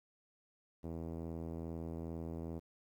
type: tone with low-pass filter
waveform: 5% pulse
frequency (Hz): 82.41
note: E2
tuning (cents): 0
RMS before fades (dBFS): -43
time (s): 0.83-2.6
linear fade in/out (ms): 20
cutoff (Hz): 350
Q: 0.66
effects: 11-bit